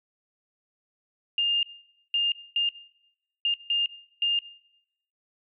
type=tone bursts at uneven times; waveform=sine; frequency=2814 Hz; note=F7; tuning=12 cents sharp; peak=-21 dBFS; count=6; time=1.38-1.63 / 2.14-2.32 / 2.56-2.69 / 3.45-3.54 / 3.7-3.86 / 4.22-4.39 s; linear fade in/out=2 ms; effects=noise-tail reverb RT60 0.8 s tail -20 dB re dry